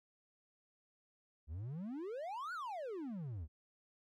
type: exponential two-way sweep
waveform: triangle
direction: up then down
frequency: 69.3 to 1500 to 69.3 Hz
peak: -39 dBFS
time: 1.47-3.48 s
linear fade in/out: 50 ms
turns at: 2.53 s
effects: none